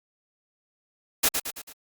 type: noise with echo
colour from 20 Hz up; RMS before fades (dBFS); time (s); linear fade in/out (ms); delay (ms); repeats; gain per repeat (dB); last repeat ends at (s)
white; -20; 1.23-1.29; 10; 110; 4; -6; 1.73
effects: Opus 48 kbps